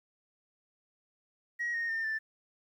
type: tone with pitch steps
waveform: sine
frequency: 1900 / 1854.5 / 1810 / 1766.6 Hz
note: A#6 / A#6 / A6 / A6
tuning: +33 / -9 / +48 / +6 cents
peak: -29 dBFS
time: 1.59-2.19 s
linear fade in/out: 20 ms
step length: 150 ms
effects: tanh soft clip ceiling -28 dBFS + 11-bit